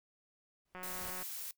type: noise with exponential growth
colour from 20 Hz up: pink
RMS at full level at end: -45 dBFS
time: 0.65-1.1 s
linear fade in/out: 5 ms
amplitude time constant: 96 ms
type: click train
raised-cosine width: 0.5 ms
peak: -32 dBFS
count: 88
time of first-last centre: 0.75-1.225 s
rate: 183 Hz
type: noise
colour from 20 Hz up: blue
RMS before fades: -43 dBFS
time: 0.83-1.51 s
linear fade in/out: 2 ms
effects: noise-tail reverb RT60 0.1 s tail -19 dB re dry